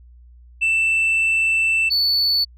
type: tone pair in turn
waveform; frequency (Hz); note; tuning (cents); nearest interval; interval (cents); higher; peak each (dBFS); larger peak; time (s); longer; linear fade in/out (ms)
sine; 2661 / 4462; E7 / C#8; +16 / +11; major sixth; 895; second; -13; neither; 0.61-1.9 / 1.9-2.45; first; 20
effects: tanh soft clip ceiling -14 dBFS + added 60 Hz sine -43 dBFS peak until 2.57 s